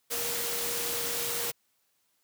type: tone in noise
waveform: sine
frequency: 473.4 Hz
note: A#4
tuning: 27 cents sharp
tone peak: -39 dBFS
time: 0.1-1.52 s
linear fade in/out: 20 ms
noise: white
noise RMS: -32 dBFS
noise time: 0.1-1.52 s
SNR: -10 dB
effects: white hiss -73 dBFS RMS until 2.23 s + high-pass 80 Hz 12 dB/octave